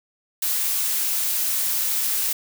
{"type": "noise", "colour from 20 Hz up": "blue", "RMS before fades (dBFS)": -23, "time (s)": [0.42, 2.33], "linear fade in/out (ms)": 5, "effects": []}